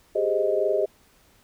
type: chord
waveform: sine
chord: Ab major seventh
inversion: third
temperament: equal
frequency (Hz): 392 / 415.3 / 523.3 / 622.3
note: G4 / Ab4 / C5 / Eb5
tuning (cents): 0 / 0 / 0 / 0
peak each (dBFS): -26 / -26 / -28 / -24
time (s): 0.15-0.86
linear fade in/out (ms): 10
effects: pink hiss -59 dBFS RMS until 1.43 s